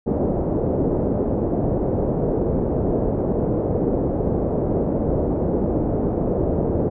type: low-pass noise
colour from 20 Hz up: white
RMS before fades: -21 dBFS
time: 0.06-6.9 s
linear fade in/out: 20 ms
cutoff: 530 Hz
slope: 24 dB/octave
effects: none